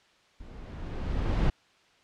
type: noise with level ramp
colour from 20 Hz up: brown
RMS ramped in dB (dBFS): -46 to -23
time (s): 0.4-1.5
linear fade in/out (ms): 5
effects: white hiss -62 dBFS RMS until 2.03 s + low-pass 4000 Hz 12 dB/octave